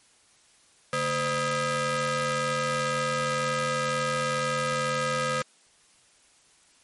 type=ring-modulated tone; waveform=sawtooth; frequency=370 Hz; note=F#4; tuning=in tune; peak=-18 dBFS; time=0.93-5.42 s; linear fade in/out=2 ms; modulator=884 Hz; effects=white hiss -60 dBFS RMS until 6.83 s + MP3 48 kbps